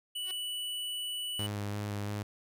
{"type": "tone", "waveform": "square", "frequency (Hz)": 2960, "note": "F#7", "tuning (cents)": 0, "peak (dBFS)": -35, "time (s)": [0.15, 1.47], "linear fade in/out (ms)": 10}
{"type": "tone with exponential growth", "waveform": "5% pulse", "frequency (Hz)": 371, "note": "F#4", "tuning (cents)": 5, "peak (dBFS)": -31, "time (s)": [0.19, 0.31], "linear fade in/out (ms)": 1, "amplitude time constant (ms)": 25}
{"type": "tone with vibrato", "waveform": "sawtooth", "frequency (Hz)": 102.9, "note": "G#2", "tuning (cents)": -16, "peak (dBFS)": -30, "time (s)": [1.39, 2.23], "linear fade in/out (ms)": 5, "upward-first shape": "square", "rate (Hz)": 2.9, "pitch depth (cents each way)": 14}
{"effects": []}